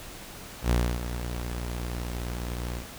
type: tone with ADSR envelope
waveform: sawtooth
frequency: 59.8 Hz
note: A#1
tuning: 45 cents sharp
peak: -16 dBFS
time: 0.62-2.87 s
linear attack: 84 ms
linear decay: 290 ms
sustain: -11 dB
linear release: 98 ms
effects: pink hiss -43 dBFS RMS until 2.98 s